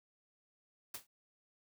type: noise with exponential decay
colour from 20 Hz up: white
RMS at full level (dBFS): -39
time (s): 0.94-1.07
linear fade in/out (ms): 5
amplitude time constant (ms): 27
effects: none